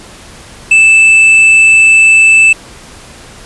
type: tone with hard clipping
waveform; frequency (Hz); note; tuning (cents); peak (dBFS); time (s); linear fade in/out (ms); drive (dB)
sine; 2637; E7; 0; -3; 0.71-2.53; 5; 4
effects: pink hiss -33 dBFS RMS until 3.45 s + resampled to 24000 Hz